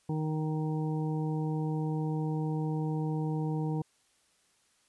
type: harmonic tone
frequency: 155.56 Hz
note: D#3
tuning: in tune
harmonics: 1 / 2 / 3 / 5 / 6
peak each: -30 / -36 / -40 / -44 / -46 dBFS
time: 0.09-3.82 s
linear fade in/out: 5 ms
effects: white hiss -69 dBFS RMS until 4.88 s + resampled to 24000 Hz